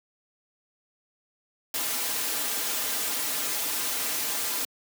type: noise with comb filter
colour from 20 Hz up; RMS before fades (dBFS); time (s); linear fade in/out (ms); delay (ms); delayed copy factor
white; -29; 1.74-4.65; 2; 5.4; -0.7
effects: high-pass 200 Hz 12 dB/octave